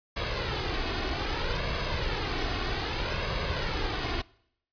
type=noise with flanger; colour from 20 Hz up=pink; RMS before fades=-30 dBFS; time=0.16-4.22 s; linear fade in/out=10 ms; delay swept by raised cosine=1.8 to 2.76 ms; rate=0.63 Hz; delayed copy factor=+0.55; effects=noise-tail reverb RT60 0.7 s tail -23 dB re dry + resampled to 11025 Hz